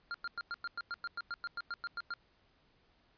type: tone bursts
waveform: square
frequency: 1398 Hz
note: F6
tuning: 1 cent sharp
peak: -37 dBFS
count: 16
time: 0.11-2.138 s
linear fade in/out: 0 ms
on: 33 ms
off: 100 ms
effects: pink hiss -70 dBFS RMS until 3.17 s + resampled to 11025 Hz